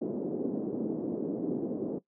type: band-pass noise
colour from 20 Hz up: pink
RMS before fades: -33 dBFS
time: 0.01-1.99 s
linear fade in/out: 10 ms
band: 220 to 430 Hz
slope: 24 dB/octave
effects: noise-tail reverb RT60 0.1 s tail -17 dB re dry